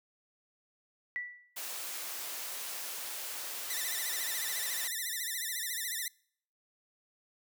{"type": "tone with exponential decay", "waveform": "sine", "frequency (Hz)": 1960, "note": "B6", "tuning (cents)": -14, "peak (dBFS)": -31, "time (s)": [1.16, 1.56], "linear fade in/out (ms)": 0, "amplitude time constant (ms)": 86}
{"type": "high-pass noise", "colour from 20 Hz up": "white", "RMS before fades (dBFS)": -40, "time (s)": [1.56, 4.88], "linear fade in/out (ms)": 10, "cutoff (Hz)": 440, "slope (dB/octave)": 12}
{"type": "tone with vibrato", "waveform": "5% pulse", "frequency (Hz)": 1891, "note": "A#6", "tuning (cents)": 24, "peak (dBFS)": -24, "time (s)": [3.7, 6.08], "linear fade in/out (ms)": 2, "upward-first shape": "sine", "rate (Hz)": 14, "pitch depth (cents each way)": 130}
{"effects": ["noise-tail reverb RT60 0.6 s tail -25 dB re dry"]}